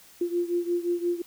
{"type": "beating tone pair", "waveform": "sine", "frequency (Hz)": [346.5, 352.2], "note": ["F4", "F4"], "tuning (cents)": [-14, 15], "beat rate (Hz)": 5.7, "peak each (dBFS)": [-26, -29], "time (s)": [0.21, 1.22], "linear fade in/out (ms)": 5, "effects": ["white hiss -53 dBFS RMS until 1.26 s"]}